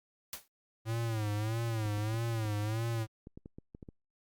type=noise with exponential decay; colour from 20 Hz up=white; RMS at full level=-37 dBFS; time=0.33-0.48 s; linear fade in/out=1 ms; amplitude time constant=31 ms
type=tone with vibrato; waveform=square; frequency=110 Hz; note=A2; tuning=in tune; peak=-32 dBFS; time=0.85-3.07 s; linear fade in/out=50 ms; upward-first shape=sine; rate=1.6 Hz; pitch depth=100 cents each way
type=clicks; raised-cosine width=3 ms; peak=-33 dBFS; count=11; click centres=1.859 / 1.978 / 2.143 / 2.454 / 3.271 / 3.375 / 3.459 / 3.585 / 3.749 / 3.828 / 3.888 s
effects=Opus 48 kbps